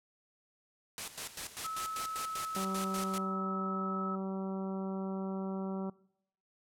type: noise with tremolo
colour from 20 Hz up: white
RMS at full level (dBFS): -39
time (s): 0.98-3.18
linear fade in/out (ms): 0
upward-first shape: square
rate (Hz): 5.1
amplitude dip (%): 75
type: tone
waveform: sine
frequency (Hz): 1297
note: E6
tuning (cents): -28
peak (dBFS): -36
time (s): 1.64-4.16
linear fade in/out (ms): 10
type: harmonic tone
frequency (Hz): 191.8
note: G3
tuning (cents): -37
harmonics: 1 / 2 / 3 / 4 / 5 / 6 / 7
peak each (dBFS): -36 / -42 / -46 / -48 / -50 / -52 / -53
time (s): 2.56-5.9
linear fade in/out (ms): 5
effects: noise-tail reverb RT60 0.8 s tail -23 dB re dry + low-pass 11000 Hz 12 dB/octave